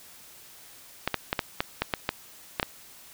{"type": "clicks", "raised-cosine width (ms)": 0.3, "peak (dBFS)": -8, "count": 10, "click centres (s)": [1.076, 1.143, 1.329, 1.392, 1.605, 1.82, 1.938, 2.091, 2.598, 2.629], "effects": ["white hiss -50 dBFS RMS until 3.13 s"]}